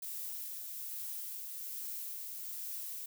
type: noise with tremolo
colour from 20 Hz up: violet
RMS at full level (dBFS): -41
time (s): 0.02-3.06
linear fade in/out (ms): 5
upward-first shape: triangle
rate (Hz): 1.2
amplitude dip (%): 30
effects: none